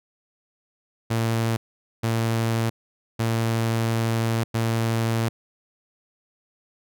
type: tone bursts at uneven times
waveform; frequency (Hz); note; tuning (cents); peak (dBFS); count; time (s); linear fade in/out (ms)
sawtooth; 114; A#2; -38; -17; 4; 1.1-1.57 / 2.03-2.7 / 3.19-4.44 / 4.54-5.29; 10
effects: none